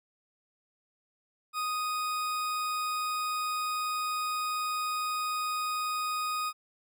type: tone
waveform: 40% pulse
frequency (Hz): 1244.5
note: D#6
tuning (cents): 0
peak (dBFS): -29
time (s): 1.53-6.53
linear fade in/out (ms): 50
effects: none